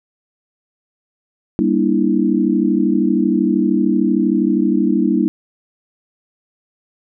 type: chord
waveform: sine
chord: E half-diminished seventh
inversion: first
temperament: just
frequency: 197.78 / 237.3 / 296.7 / 329.6 Hz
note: G3 / Bb3 / D4 / E4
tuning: +16 / +31 / +18 / 0 cents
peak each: -18 dBFS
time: 1.59-5.28 s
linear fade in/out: 0 ms
effects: none